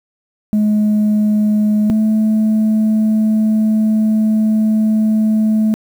sine tone pair in turn, 211.4 / 217 Hz, G#3 / A3, +31 / -24 cents, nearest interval unison, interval 45 cents, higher second, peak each -8 dBFS, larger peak neither, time 0.53-1.9 / 1.9-5.74 s, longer second, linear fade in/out 0 ms, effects tanh soft clip ceiling -9 dBFS + 7-bit

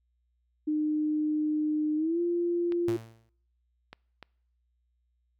sine tone with pitch glide, 304.6 to 345.9 Hz, D#4 to F4, -37 to -17 cents, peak -25 dBFS, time 0.67-2.97 s, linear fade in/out 10 ms, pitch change +220 cents, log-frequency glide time 1.96-2.2 s
clicks, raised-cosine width 0.3 ms, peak -27 dBFS, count 3, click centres 2.722 / 3.93 / 4.227 s
sawtooth tone with exponential decay, 113.5 Hz, A#2, 46 cents flat, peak -27 dBFS, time 2.88-3.29 s, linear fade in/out 0 ms, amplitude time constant 89 ms
effects noise-tail reverb RT60 0.7 s tail -26 dB re dry + added 60 Hz sine -70 dBFS peak until 5.39 s

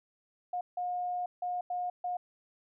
sine tone bursts at uneven times, 717 Hz, F5, 45 cents sharp, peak -31 dBFS, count 5, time 0.53-0.61 / 0.77-1.26 / 1.42-1.61 / 1.7-1.9 / 2.04-2.17 s, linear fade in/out 5 ms, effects none

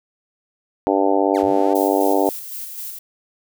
harmonic tone, 98 Hz, G2, in tune, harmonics 3 / 4 / 5 / 6 / 7 / 8 / 9, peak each -20 / -21 / -22 / -23 / -23 / -24 / -25 dBFS, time 0.87-2.29 s, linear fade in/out 0 ms
sawtooth linear two-way sweep, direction down then up, 2488 to 65 to 408.3 Hz, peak -30 dBFS, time 1.34-1.74 s, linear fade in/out 10 ms, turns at 1.43 s
violet noise with tremolo, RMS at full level -30 dBFS, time 1.75-2.99 s, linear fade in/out 5 ms, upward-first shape square, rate 3.9 Hz, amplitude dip 35%
effects none

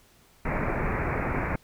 pink low-pass noise, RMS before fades -28 dBFS, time 0.45-1.56 s, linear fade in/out 5 ms, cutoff 2400 Hz, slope 96 dB/octave, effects pink hiss -59 dBFS RMS until 1.63 s

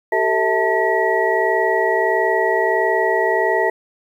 sine tone cluster, 386.7 / 448.2 / 649 / 886 / 1919 Hz, G4 / A4 / E5 / A5 / A#6, -24 / +32 / -27 / +12 / +50 cents, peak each -21 dBFS, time 0.12-3.7 s, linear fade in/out 5 ms, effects 8-bit

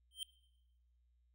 square tone with exponential growth, 3136 Hz, G7, in tune, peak -37 dBFS, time 0.11-0.23 s, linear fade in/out 1 ms, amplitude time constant 26 ms, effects noise-tail reverb RT60 1.0 s tail -20 dB re dry + added 60 Hz sine -70 dBFS peak until 1.34 s

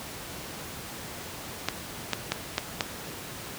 clicks, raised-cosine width 0.2 ms, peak -7 dBFS, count 5, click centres 1.686 / 2.133 / 2.32 / 2.581 / 2.808 s, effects pink hiss -39 dBFS RMS until 3.58 s + high-pass 80 Hz 12 dB/octave

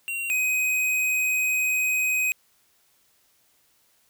square tone pair in turn, 2751 / 2513 Hz, F7 / D#7, -27 / +17 cents, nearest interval major second, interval 156 cents, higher first, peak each -28 / -22 dBFS, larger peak second, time 0.08-0.3 / 0.3-2.32 s, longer second, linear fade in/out 0 ms, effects white hiss -64 dBFS RMS until 4.09 s

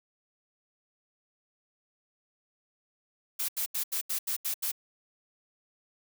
blue noise bursts, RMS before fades -31 dBFS, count 8, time 3.39-4.718 s, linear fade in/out 10 ms, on 96 ms, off 80 ms, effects none

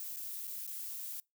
violet noise with dropouts, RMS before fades -42 dBFS, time 0-1.2 s, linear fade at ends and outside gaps 1 ms, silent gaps 0.162-0.168 / 0.471-0.475 / 0.667-0.675 s, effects noise-tail reverb RT60 0.2 s tail -24 dB re dry

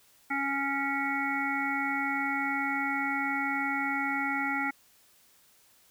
harmonic tone, 277.2 Hz, C#4, in tune, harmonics 1 / 3 / 5 / 7 / 8, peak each -34 / -34 / -34 / -34 / -34 dBFS, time 0.3-4.71 s, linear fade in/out 10 ms, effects white hiss -62 dBFS RMS until 5.9 s

